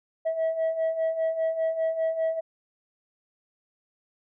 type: beating tone pair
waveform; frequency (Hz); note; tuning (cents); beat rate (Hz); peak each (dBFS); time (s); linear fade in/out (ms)
sine; 644 / 649; E5 / E5; -41 / -27; 5; -28 / -23; 0.25-2.41; 20
effects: tanh soft clip ceiling -21 dBFS